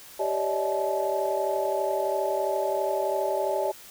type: tone cluster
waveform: sine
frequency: 389.1 / 564 / 596 / 639 / 861 Hz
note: G4 / C#5 / D5 / D#5 / A5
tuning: -13 / +30 / +25 / +46 / -38 cents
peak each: -30 dBFS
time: 0.19-3.72 s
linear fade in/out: 10 ms
effects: tanh soft clip ceiling -13 dBFS + white hiss -47 dBFS RMS until 3.9 s